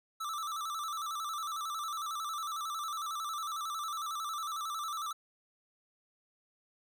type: tone with vibrato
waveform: square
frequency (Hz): 1244.5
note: D#6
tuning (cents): 0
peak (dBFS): -36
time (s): 0.2-5.13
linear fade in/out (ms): 10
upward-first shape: square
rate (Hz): 11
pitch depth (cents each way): 90
effects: none